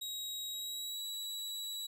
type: tone with pitch glide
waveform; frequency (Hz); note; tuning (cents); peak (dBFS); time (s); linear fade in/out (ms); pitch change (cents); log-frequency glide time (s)
sawtooth; 3815 to 3904; A#7 to B7; +39 to -21; -36; 0.01-1.87; 10; +40; 0.51-1.01
effects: none